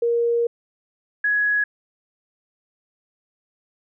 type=tone pair in turn; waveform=sine; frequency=470 / 1674.9 Hz; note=A#4 / G#6; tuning=+14 / +14 cents; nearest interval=octave + minor seventh; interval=2200 cents; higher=second; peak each=-17 dBFS; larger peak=neither; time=0.02-0.47 / 1.24-1.64 s; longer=first; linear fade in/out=5 ms; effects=none